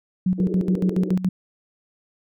sine tone with tremolo, 184.4 Hz, F#3, 6 cents flat, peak -16 dBFS, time 0.26-1.29 s, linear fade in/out 5 ms, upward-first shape square, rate 7.1 Hz, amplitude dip 75%
pink band-pass noise, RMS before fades -30 dBFS, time 0.38-1.15 s, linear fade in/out 2 ms, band 310 to 440 Hz, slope 48 dB/octave
effects none

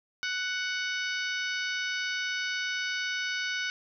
harmonic tone with a mistuned harmonic, 742 Hz, F#5, 5 cents sharp, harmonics 2 / 3 / 4 / 5 / 6 / 7 / 8, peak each -32 / -36 / -38 / -40 / -42 / -43 / -44 dBFS, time 0.23-3.7 s, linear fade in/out 0 ms, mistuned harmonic 6, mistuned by +19 cents, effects none

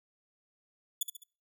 5% pulse tone with echo, 3439 Hz, A7, 40 cents flat, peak -20 dBFS, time 1.01-1.03 s, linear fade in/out 5 ms, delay 69 ms, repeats 3, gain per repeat -7 dB, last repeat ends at 1.237 s, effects noise-tail reverb RT60 0.4 s tail -25 dB re dry

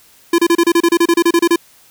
square tone bursts, 340 Hz, F4, 46 cents flat, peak -9 dBFS, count 15, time 0.33-1.56 s, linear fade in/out 5 ms, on 54 ms, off 30 ms, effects white hiss -48 dBFS RMS until 1.9 s

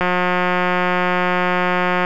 click train, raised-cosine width 0.5 ms, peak -3 dBFS, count 368, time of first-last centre 0.01-2.049 s, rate 180 Hz, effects none

